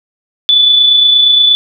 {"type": "tone with amplitude modulation", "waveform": "sine", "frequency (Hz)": 3474, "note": "A7", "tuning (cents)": -23, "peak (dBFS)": -3, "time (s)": [0.49, 1.55], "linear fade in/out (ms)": 0, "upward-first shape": "sine", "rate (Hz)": 28.5, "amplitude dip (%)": 35, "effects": []}